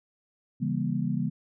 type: chord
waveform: sine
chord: C# diminished seventh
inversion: none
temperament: just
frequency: 138.59 / 166.31 / 199.57 / 239.5 Hz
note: C#3 / E3 / G3 / Bb3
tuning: 0 / +16 / +31 / +47 cents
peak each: -31 dBFS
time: 0.6-1.3 s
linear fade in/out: 20 ms
effects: none